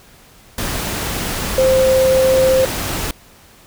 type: tone in noise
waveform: sine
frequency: 523.3 Hz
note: C5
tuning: in tune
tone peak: -10 dBFS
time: 1.58-2.65 s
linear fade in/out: 2 ms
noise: pink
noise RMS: -22 dBFS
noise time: 0.58-3.11 s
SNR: +9 dB
effects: pink hiss -46 dBFS RMS until 3.66 s